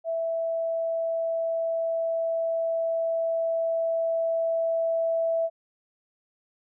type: tone with level ramp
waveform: sine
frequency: 659.3 Hz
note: E5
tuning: in tune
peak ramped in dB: -25 to -22 dBFS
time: 0.04-5.5 s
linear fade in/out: 50 ms
effects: none